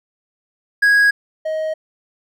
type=tone pair in turn; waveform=triangle; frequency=1653 / 628.9 Hz; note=G#6 / D#5; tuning=-9 / +18 cents; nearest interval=octave + perfect fourth; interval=1673 cents; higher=first; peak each=-8 / -17 dBFS; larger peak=first; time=0.82-1.11 / 1.45-1.74 s; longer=neither; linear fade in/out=10 ms; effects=none